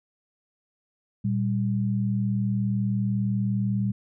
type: tone pair together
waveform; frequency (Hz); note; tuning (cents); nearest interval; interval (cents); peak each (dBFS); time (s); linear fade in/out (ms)
sine; 117.26 / 197.2; A#2 / G3; +11 / +11; major sixth; 900; -25; 1.24-3.92; 10
effects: none